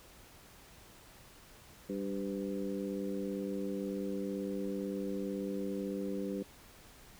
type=harmonic tone with a mistuned harmonic; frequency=98 Hz; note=G2; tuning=in tune; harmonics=2 / 3 / 4 / 5; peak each=-38 / -40 / -41 / -42 dBFS; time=1.89-6.43 s; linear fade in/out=5 ms; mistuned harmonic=5; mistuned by=+38 cents; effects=pink hiss -57 dBFS RMS until 7.19 s